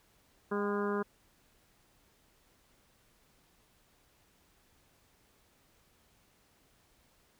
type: harmonic tone with a mistuned harmonic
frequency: 204.2 Hz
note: G#3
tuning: 29 cents flat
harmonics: 1 / 2 / 3 / 4 / 5 / 6 / 7 / 8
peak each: -35 / -33 / -45 / -47 / -40 / -42 / -43 / -47 dBFS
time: 0.51-1.03 s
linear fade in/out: 10 ms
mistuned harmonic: 4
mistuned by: -49 cents
effects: pink hiss -68 dBFS RMS until 7.39 s